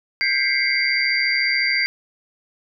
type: tone cluster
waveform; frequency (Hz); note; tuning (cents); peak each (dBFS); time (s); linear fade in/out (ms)
sine; 1591 / 1985 / 2119 / 2259 / 4708; G6 / B6 / C7 / C#7 / D8; +25 / +8 / +21 / +32 / +3; -26 / -26 / -20 / -29 / -23; 0.21-1.86; 0
effects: none